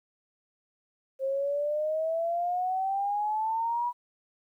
sine exponential sweep, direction up, 530 to 979 Hz, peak -26 dBFS, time 1.19-3.93 s, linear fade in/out 50 ms, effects 11-bit

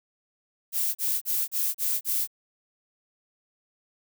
violet noise bursts, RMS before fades -26 dBFS, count 6, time 0.72-2.275 s, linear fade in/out 50 ms, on 230 ms, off 35 ms, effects none

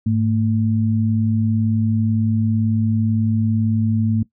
sine tone pair together, 105.5 / 223.5 Hz, G#2 / A3, +28 / +27 cents, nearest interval octave + minor second, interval 1299 cents, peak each -18 / -18 dBFS, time 0.06-4.23 s, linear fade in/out 5 ms, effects noise-tail reverb RT60 0.1 s tail -18 dB re dry

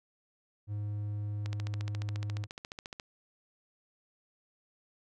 triangle tone, 103.83 Hz, G#2, in tune, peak -31 dBFS, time 0.67-2.47 s, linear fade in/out 50 ms
click train, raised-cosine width 0.2 ms, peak -24 dBFS, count 23, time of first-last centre 1.46-2.998 s, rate 14.3 Hz
effects none

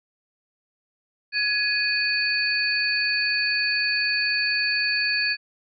sine tone cluster, 1678 / 2489 / 4488 Hz, G#6 / D#7 / C#8, +17 / 0 / +21 cents, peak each -25 dBFS, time 1.32-5.37 s, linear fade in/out 50 ms, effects none

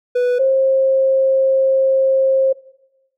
triangle / sine tone pair in turn, 493.2 / 532.8 Hz, B4 / C5, -2 / +31 cents, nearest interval minor second, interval 133 cents, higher second, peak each -11 dBFS, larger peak neither, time 0.15-0.39 / 0.39-2.53 s, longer second, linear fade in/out 10 ms, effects noise-tail reverb RT60 1.0 s tail -20 dB re dry

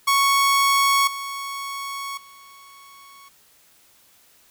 sawtooth tone with level steps, 1108.7 Hz, C#6, in tune, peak -12 / -25 / -41 dBFS, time 0.07-3.29 s, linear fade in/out 10 ms, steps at 1.07 / 2.17 s, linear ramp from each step 5 ms, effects white hiss -56 dBFS RMS until 4.5 s

